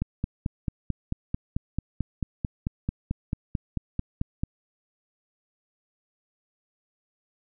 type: click train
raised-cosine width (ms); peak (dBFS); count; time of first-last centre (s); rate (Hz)
5; -14; 21; 0.02-4.435; 4.53
effects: none